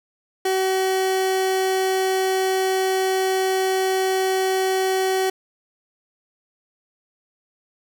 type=tone; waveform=30% pulse; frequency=378.6 Hz; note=F#4; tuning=40 cents sharp; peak=-16 dBFS; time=0.45-5.3 s; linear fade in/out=5 ms; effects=none